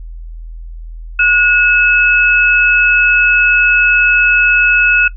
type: tone pair together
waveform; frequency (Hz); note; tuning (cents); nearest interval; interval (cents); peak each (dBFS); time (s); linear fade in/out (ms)
sine; 1453.6 / 2590; F#6 / E7; -31 / -31; minor seventh; 1000; -10; 1.19-5.08; 5
effects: noise-tail reverb RT60 0.1 s tail -19 dB re dry + added 41 Hz sine -25 dBFS peak until 5.16 s